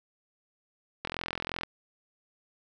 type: click train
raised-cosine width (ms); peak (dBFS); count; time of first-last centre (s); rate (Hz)
0.3; -16; 26; 1.05-1.634; 42.8
effects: none